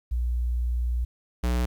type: tone pair in turn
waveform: sine / square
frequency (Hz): 60 / 60.73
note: B1 / B1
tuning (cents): -49 / -28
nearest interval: unison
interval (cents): 21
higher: second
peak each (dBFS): -23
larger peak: neither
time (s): 0.11-1.05 / 1.43-1.66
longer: first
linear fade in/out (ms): 10
effects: 10-bit